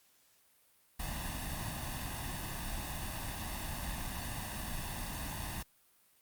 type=noise with comb filter; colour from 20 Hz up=pink; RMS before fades=-39 dBFS; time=0.99-5.63 s; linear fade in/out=10 ms; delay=1.1 ms; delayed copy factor=+0.75; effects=white hiss -68 dBFS RMS until 6.21 s + Opus 48 kbps